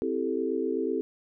sine chord, A minor seventh, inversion first, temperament equal, 261.6 / 329.6 / 392 / 440 Hz, C4 / E4 / G4 / A4, 0 / 0 / 0 / 0 cents, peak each -32 / -32 / -31 / -31 dBFS, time 0.02-1.01 s, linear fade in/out 0 ms, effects none

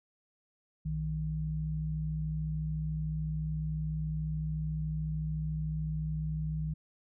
sine tone pair together, 61.74 / 155.58 Hz, B1 / D#3, 0 / 0 cents, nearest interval octave + major third, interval 1600 cents, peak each -37 / -32 dBFS, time 0.85-6.74 s, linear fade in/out 10 ms, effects none

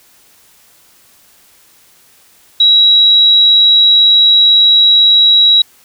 sine tone, 3874 Hz, B7, 34 cents flat, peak -4 dBFS, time 2.6-5.62 s, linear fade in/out 5 ms, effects white hiss -47 dBFS RMS until 5.84 s

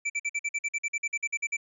square tone bursts, 2330 Hz, D7, 14 cents flat, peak -27 dBFS, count 16, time 0.05-1.569 s, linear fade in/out 10 ms, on 49 ms, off 49 ms, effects resampled to 22050 Hz

